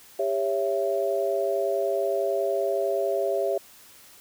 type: chord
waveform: sine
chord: C# diminished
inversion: second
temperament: just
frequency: 399.1 / 554.4 / 665.2 Hz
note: G4 / C#5 / E5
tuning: +31 / 0 / +16 cents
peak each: -27 dBFS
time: 0.19-3.58 s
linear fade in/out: 5 ms
effects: white hiss -51 dBFS RMS until 4.2 s